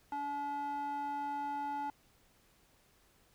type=tone with band-pass filter; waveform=square; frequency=286.2 Hz; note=D4; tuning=45 cents flat; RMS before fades=-38 dBFS; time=0.12-1.9 s; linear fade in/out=2 ms; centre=880 Hz; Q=3.3; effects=pink hiss -68 dBFS RMS until 3.34 s